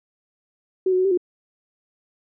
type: tone with pitch steps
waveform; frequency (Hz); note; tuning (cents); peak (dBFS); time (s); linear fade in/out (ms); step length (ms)
sine; 375 / 367.7 / 371.7 / 389.8 / 357.5; F#4 / F#4 / F#4 / G4 / F4; +23 / -11 / +8 / -10 / +41; -16; 0.86-1.175; 5; 63
effects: none